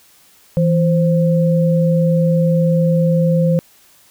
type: tone pair together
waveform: sine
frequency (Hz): 164.81 / 523.2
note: E3 / C5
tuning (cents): 0 / 0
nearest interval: octave + minor sixth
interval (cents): 2000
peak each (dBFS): -12 / -17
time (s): 0.57-3.59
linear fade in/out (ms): 0
effects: white hiss -50 dBFS RMS until 4.1 s